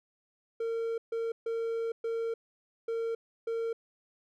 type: tone bursts at uneven times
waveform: triangle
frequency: 457.4 Hz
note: A#4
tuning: 33 cents flat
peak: -28 dBFS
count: 6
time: 0.6-0.98 / 1.12-1.32 / 1.46-1.92 / 2.04-2.34 / 2.88-3.15 / 3.47-3.73 s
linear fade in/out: 5 ms
effects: none